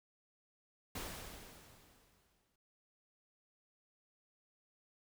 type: noise with exponential decay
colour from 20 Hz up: pink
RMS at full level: -42 dBFS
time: 0.95-2.56 s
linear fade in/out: 5 ms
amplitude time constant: 350 ms
effects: none